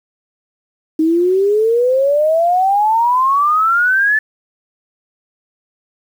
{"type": "exponential sweep", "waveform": "sine", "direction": "up", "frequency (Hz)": [311.1, 1760], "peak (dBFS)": -10, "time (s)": [0.99, 4.19], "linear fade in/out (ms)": 5, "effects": ["7-bit"]}